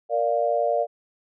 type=chord; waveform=sine; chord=Bb major; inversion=none; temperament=equal; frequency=466.2 / 587.3 / 698.5 Hz; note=Bb4 / D5 / F5; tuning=0 / 0 / 0 cents; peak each=-26 / -23 / -24 dBFS; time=0.09-0.87 s; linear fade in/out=50 ms; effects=none